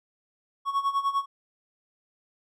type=tone with tremolo; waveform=triangle; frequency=1108.7 Hz; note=C#6; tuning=in tune; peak=-19 dBFS; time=0.65-1.26 s; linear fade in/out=50 ms; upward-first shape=sine; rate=10 Hz; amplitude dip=80%; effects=none